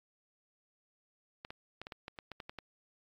clicks, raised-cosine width 0.3 ms, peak -27 dBFS, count 11, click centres 1.449 / 1.505 / 1.816 / 1.869 / 1.922 / 2.081 / 2.188 / 2.317 / 2.402 / 2.495 / 2.587 s, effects AAC 48 kbps

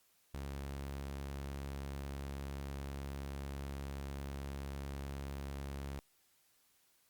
sawtooth tone, 69.3 Hz, C#2, in tune, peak -37 dBFS, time 0.34-5.99 s, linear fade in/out 0 ms, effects white hiss -72 dBFS RMS until 7.09 s + Opus 48 kbps

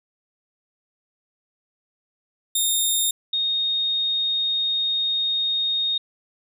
15% pulse / sine tone pair in turn, 3670 / 3710 Hz, A#7 / A#7, -28 / -9 cents, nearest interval unison, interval 19 cents, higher second, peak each -12 / -20 dBFS, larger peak first, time 2.55-3.11 / 3.33-5.98 s, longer second, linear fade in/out 5 ms, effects none

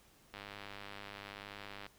click train, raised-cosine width 0.3 ms, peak -30 dBFS, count 155, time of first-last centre 0.34-1.865 s, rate 101 Hz, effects pink hiss -65 dBFS RMS until 1.98 s

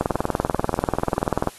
click train, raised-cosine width 1 ms, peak -6 dBFS, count 31, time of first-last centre 0.01-1.473 s, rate 20.5 Hz, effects white hiss -45 dBFS RMS until 1.58 s + AAC 32 kbps

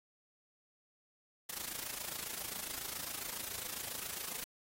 white noise with amplitude modulation, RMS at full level -39 dBFS, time 1.49-4.44 s, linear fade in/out 5 ms, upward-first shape sine, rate 27.3 Hz, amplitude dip 80%, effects AAC 48 kbps

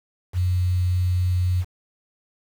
sine tone with quantisation, 90.4 Hz, F#2, 40 cents flat, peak -18 dBFS, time 0.33-1.65 s, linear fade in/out 50 ms, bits 7, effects none

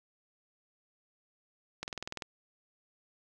click train, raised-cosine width 0.2 ms, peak -20 dBFS, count 9, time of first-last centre 1.83-2.222 s, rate 20.4 Hz, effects none

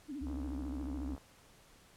sine tone with vibrato, 280.8 Hz, C#4, 22 cents sharp, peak -39 dBFS, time 0.08-1.16 s, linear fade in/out 20 ms, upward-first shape sine, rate 14 Hz, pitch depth 150 cents each way
triangle tone with pitch glide, 68.5 to 66.86 Hz, C#2 to C2, -20 to +38 cents, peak -38 dBFS, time 0.21-1.16 s, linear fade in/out 10 ms, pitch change -42 cents, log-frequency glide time 0.33-0.55 s
click train, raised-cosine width 1 ms, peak -38 dBFS, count 63, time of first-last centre 0.27-1.179 s, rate 68.2 Hz
effects pink hiss -62 dBFS RMS until 1.96 s + low-pass 12000 Hz 12 dB/octave

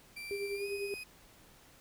35% pulse tone with pitch glide, 2349 to 2503 Hz, D7 to D#7, 0 to +10 cents, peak -40 dBFS, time 0.16-1.04 s, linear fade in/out 10 ms, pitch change +110 cents, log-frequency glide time 0.54-0.67 s
sine tone with tremolo, 401.7 Hz, G4, 42 cents sharp, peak -33 dBFS, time 0.31-0.94 s, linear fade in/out 0 ms, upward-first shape sine, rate 10 Hz, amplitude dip 55%
effects pink hiss -60 dBFS RMS until 1.8 s

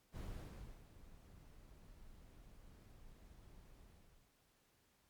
brown noise with ADSR envelope, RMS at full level -45 dBFS, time 0.12-4.34 s, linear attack 49 ms, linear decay 660 ms, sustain -15 dB, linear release 530 ms, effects pink hiss -75 dBFS RMS until 5.09 s + MP3 96 kbps

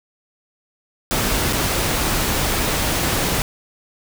pink noise with dropouts, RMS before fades -20 dBFS, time 1.11-3.42 s, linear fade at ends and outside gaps 0 ms, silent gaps 1.526-1.531 s, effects none

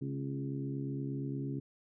harmonic tone with a mistuned harmonic, 68.6 Hz, C#2, 17 cents flat, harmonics 2 / 3 / 4 / 5 / 6, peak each -37 / -47 / -39 / -45 / -48 dBFS, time 0.01-1.6 s, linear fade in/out 10 ms, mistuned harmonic 3, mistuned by +32 cents, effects none

